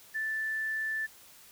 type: tone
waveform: sine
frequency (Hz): 1760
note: A6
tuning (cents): 0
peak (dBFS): -30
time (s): 0.14-1.07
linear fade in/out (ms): 20
effects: white hiss -55 dBFS RMS until 1.51 s